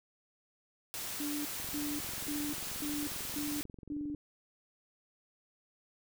white noise, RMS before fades -40 dBFS, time 0.94-3.63 s, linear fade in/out 0 ms
sine tone bursts, 293.7 Hz, D4, in tune, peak -35 dBFS, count 6, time 1.2-4.15 s, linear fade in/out 2 ms, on 250 ms, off 290 ms
click train, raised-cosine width 3 ms, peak -36 dBFS, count 58, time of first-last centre 1.6-4.145 s, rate 22.4 Hz
effects none

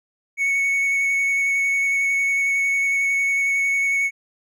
triangle tone with vibrato, 2217 Hz, C#7, in tune, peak -16 dBFS, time 0.37-4.11 s, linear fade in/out 50 ms, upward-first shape square, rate 11 Hz, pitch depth 8 cents each way, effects none

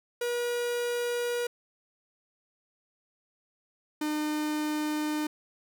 45% pulse tone pair in turn, 481.1 / 303.1 Hz, B4 / D#4, -45 / -45 cents, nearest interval minor sixth, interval 800 cents, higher first, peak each -28 dBFS, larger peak neither, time 0.21-1.47 / 4.01-5.27 s, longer neither, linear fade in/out 5 ms, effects none

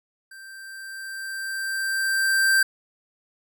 square tone with level ramp, 1569 Hz, G6, 1 cent sharp, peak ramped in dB -42 to -16 dBFS, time 0.31-2.63 s, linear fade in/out 5 ms, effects none

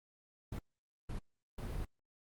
brown noise bursts at uneven times, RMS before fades -40 dBFS, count 3, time 0.52-0.59 / 1.09-1.19 / 1.58-1.85 s, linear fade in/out 5 ms, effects Opus 32 kbps

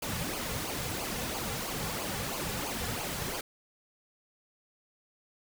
pink noise with flanger, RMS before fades -35 dBFS, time 0.02-3.41 s, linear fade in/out 5 ms, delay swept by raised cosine 0.53 to 3.23 ms, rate 3 Hz, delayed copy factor -0.65, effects none

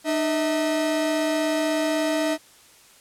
45% pulse tone pair together, 303.9 / 644 Hz, D#4 / E5, -41 / -41 cents, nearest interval octave + minor second, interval 1300 cents, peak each -24 dBFS, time 0.04-2.38 s, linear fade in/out 50 ms, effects white hiss -52 dBFS RMS until 3 s + low-pass 11000 Hz 12 dB/octave

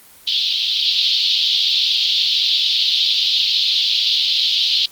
pink band-pass noise, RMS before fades -17 dBFS, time 0.27-4.86 s, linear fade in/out 5 ms, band 3200 to 4400 Hz, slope 48 dB/octave, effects white hiss -45 dBFS RMS until 4.91 s + Opus 24 kbps

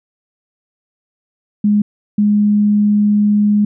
sine tone pair in turn, 207.7 / 207.7 Hz, G#3 / G#3, 0 / 0 cents, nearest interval unison, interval 0 cents, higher neither, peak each -9 dBFS, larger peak neither, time 1.64-1.82 / 2.18-3.65 s, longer second, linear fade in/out 5 ms, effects none

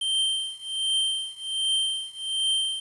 square tone with tremolo, 3136 Hz, G7, in tune, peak -21 dBFS, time 0.01-2.8 s, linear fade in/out 5 ms, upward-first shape triangle, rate 1.3 Hz, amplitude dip 95%, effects resampled to 24000 Hz + 9-bit

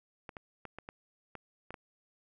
clicks, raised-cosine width 0.5 ms, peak -28 dBFS, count 8, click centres 0.292 / 0.368 / 0.653 / 0.786 / 0.889 / 1.353 / 1.706 / 1.742 s, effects none

